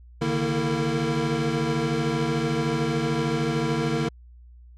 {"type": "tone cluster", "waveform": "square", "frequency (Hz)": [141.2, 154.6, 232.4, 328.8, 455.8], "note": ["C#3", "D#3", "A#3", "E4", "A#4"], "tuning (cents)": [32, -11, -5, -4, -39], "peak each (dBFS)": -30, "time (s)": [0.21, 4.09], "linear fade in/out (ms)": 10, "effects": ["added 60 Hz sine -45 dBFS peak until 4.77 s", "low-pass 6000 Hz 12 dB/octave"]}